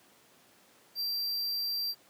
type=tone; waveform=square; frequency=4712 Hz; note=D8; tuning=5 cents sharp; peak=-31 dBFS; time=0.95-1.95 s; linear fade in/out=50 ms; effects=pink hiss -61 dBFS RMS until 2.09 s + high-pass 200 Hz 12 dB/octave